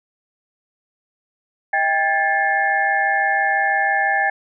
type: tone cluster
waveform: sine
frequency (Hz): 637 / 793 / 1635 / 1741 / 2141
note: D#5 / G5 / G#6 / A6 / C7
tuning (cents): +41 / +20 / -28 / -19 / +39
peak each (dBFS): -28 / -19 / -26 / -19 / -28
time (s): 1.73-4.3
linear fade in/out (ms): 5
effects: none